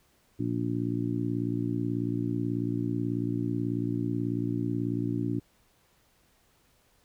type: harmonic tone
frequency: 58.27 Hz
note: A#1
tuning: in tune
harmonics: 2 / 3 / 4 / 5 / 6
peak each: -32 / -36 / -35 / -31 / -37 dBFS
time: 0.39-5.4 s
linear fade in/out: 10 ms
effects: pink hiss -66 dBFS RMS until 7.04 s